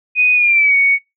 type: tone with pitch glide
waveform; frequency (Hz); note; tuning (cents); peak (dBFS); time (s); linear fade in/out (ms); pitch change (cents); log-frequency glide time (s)
sine; 2489 to 2230; D#7 to C#7; 0 to +10; -9; 0.15-0.99; 50; -190; 0.34-0.76
effects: noise-tail reverb RT60 0.2 s tail -23 dB re dry